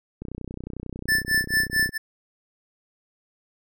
click train, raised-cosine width 3 ms, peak -21 dBFS, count 53, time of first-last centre 0.22-1.892 s, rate 31.1 Hz
square tone with tremolo, 1760 Hz, A6, in tune, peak -18 dBFS, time 1.08-1.98 s, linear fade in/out 10 ms, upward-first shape sine, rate 4.5 Hz, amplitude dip 100%
effects none

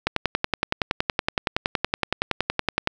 click train, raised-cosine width 0.3 ms, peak -4 dBFS, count 31, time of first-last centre 0.07-2.874 s, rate 10.7 Hz, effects none

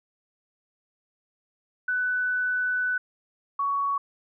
sine tone pair in turn, 1495 / 1120 Hz, F#6 / C#6, +17 / +18 cents, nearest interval perfect fourth, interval 499 cents, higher first, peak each -23 dBFS, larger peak neither, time 1.88-2.98 / 3.59-3.98 s, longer first, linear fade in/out 5 ms, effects none

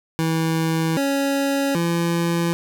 25% pulse tone with pitch steps, 162.2 / 277.4 / 169.6 Hz, E3 / C#4 / E3, -28 / +1 / +50 cents, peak -15 dBFS, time 0.19-2.53 s, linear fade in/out 0 ms, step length 780 ms, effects none

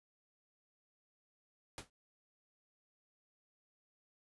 pink noise with exponential decay, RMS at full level -41 dBFS, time 1.78-1.9 s, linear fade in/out 1 ms, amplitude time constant 24 ms, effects resampled to 24000 Hz

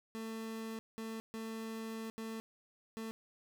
30% pulse tone bursts at uneven times, 223.3 Hz, A3, 26 cents sharp, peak -38 dBFS, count 5, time 0.15-0.79 / 0.98-1.2 / 1.34-2.1 / 2.18-2.4 / 2.97-3.11 s, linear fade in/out 0 ms, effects 12-bit

